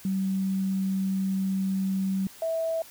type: tone pair in turn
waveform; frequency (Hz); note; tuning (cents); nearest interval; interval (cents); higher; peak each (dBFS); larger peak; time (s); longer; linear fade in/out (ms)
sine; 191.7 / 653.4; G3 / E5; -38 / -15; octave + major sixth; 2123; second; -24 / -25; first; 0.05-2.27 / 2.42-2.82; first; 2
effects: white hiss -49 dBFS RMS until 2.9 s